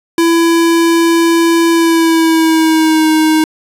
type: tone with pitch glide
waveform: square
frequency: 334.2 to 313.6 Hz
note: E4 to D#4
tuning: +24 to +14 cents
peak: -8 dBFS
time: 0.18-3.44 s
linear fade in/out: 2 ms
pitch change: -110 cents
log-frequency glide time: 1.71-3.09 s
effects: resampled to 32000 Hz + 7-bit